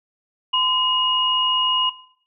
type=tone pair together; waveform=sine; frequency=1021 / 2875 Hz; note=C6 / F7; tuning=-43 / +50 cents; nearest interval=octave + tritone; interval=1793 cents; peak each=-21 / -17 dBFS; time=0.53-1.9 s; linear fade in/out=10 ms; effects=noise-tail reverb RT60 0.6 s tail -18 dB re dry